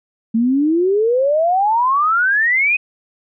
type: exponential sweep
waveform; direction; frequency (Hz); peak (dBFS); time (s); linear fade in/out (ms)
sine; up; 220 to 2543; -12; 0.34-2.77; 10
effects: none

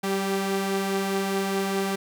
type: tone pair together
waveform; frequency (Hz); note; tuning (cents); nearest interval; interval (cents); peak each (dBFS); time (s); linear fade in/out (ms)
sawtooth; 193.58 / 392; G3 / G4; -21 / 0; octave; 1221; -23; 0.03-1.96; 10
effects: none

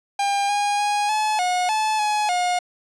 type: tone with pitch steps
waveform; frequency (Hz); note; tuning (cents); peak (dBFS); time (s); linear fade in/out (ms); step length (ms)
45% pulse; 802 / 818 / 825 / 857 / 724 / 865 / 843 / 717; G5 / G#5 / G#5 / A5 / F#5 / A5 / G#5 / F5; +39 / -26 / -12 / -46 / -38 / -30 / +26 / +45; -19; 0.19-2.59; 5; 300
effects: resampled to 22050 Hz + 10-bit

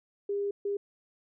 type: tone bursts at uneven times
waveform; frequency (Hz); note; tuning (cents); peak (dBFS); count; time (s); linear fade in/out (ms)
sine; 403.5; G#4; -50; -28; 2; 0.29-0.51 / 0.65-0.77; 5
effects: none

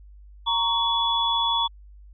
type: tone cluster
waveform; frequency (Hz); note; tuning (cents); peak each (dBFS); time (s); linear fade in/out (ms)
sine; 929 / 1114 / 3412; A#5 / C#6 / G#7; -6 / +8 / +46; -24 / -29 / -23; 0.46-1.68; 20
effects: added 50 Hz sine -44 dBFS peak until 2.13 s

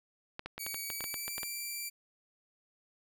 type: clicks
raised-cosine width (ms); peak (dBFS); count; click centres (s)
0.3; -23; 12; 0.394 / 0.46 / 0.58 / 0.665 / 0.744 / 0.902 / 1.007 / 1.041 / 1.142 / 1.28 / 1.381 / 1.432
type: tone with pitch glide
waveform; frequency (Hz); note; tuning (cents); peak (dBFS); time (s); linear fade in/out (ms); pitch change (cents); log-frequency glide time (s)
5% pulse; 2262 to 2349; C#7 to D7; +34 to 0; -28; 0.59-1.9; 20; +66; 0.83-1.39
effects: none

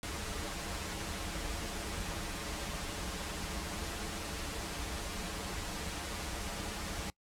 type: noise with comb filter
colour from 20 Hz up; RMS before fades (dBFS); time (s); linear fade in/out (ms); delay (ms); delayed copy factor
pink; -39; 0.03-7.1; 0; 7.9; -0.7
effects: noise-tail reverb RT60 0.1 s tail -23 dB re dry + low-pass 10000 Hz 12 dB/octave

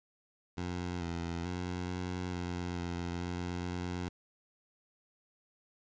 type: tone with pitch steps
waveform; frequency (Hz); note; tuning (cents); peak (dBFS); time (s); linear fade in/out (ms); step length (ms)
15% pulse; 88.8 / 84.9 / 89.7 / 90.5 / 88.4 / 86.9 / 88.5 / 89.1; F2 / F2 / F2 / F#2 / F2 / F2 / F2 / F2; +29 / -48 / +47 / -38 / +22 / -8 / +23 / +35; -29; 0.57-4.09; 10; 440
effects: resampled to 16000 Hz + 11-bit

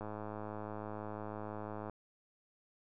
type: click train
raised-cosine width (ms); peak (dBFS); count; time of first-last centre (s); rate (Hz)
1; -29; 201; 0.01-1.897; 106
effects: none

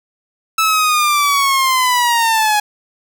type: linear sweep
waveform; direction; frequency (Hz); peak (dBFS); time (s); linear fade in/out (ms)
sawtooth; down; 1314 to 830.6; -8; 0.58-2.6; 5
effects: none

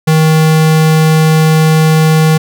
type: tone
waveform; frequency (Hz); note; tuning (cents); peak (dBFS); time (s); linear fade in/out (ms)
square; 157.7; D#3; +24; -6; 0.07-2.38; 10
effects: none

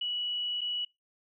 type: tone with dropouts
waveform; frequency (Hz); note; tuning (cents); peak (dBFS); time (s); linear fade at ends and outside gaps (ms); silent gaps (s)
sine; 2937; F#7; -13; -30; 0.01-0.85; 5; 0.609-0.614
effects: noise-tail reverb RT60 0.2 s tail -23 dB re dry

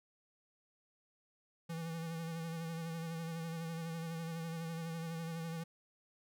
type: tone with vibrato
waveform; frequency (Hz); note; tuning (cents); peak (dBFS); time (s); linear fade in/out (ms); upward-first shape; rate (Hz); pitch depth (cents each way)
square; 164.81; E3; 0; -40; 1.69-5.64; 10; sine; 12; 35
effects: none

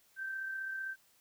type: tone with amplitude modulation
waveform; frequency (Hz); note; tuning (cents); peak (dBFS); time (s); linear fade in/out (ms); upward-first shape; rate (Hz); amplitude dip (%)
sine; 1559; G6; -10; -35; 0.16-0.96; 50; sine; 35.6; 35
effects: white hiss -68 dBFS RMS until 1.2 s

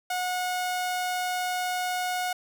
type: tone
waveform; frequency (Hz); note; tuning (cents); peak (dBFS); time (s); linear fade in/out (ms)
sawtooth; 728; F#5; -28; -23; 0.1-2.33; 5
effects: none

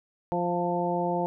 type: harmonic tone with a mistuned harmonic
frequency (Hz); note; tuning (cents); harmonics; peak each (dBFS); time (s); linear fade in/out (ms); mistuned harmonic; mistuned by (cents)
174.61; F3; 0; 1 / 2 / 3 / 4 / 5; -31 / -31 / -31 / -31 / -31; 0.32-1.26; 0; 5; +24
effects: none

